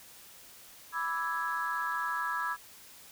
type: chord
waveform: sine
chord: E dominant seventh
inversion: second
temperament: equal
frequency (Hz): 987.8 / 1174.7 / 1318.5 / 1661.2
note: B5 / D6 / E6 / G#6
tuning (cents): 0 / 0 / 0 / 0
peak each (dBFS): -35 / -38 / -35 / -34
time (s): 0.92-2.57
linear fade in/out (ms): 50
effects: tanh soft clip ceiling -22 dBFS + white hiss -53 dBFS RMS until 3.11 s